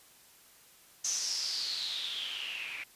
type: noise with low-pass filter sweep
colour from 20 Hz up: blue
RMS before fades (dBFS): -36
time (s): 1.04-2.84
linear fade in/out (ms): 10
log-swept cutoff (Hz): 6300 to 2300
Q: 8.1
effects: white hiss -59 dBFS RMS until 2.95 s + resampled to 32000 Hz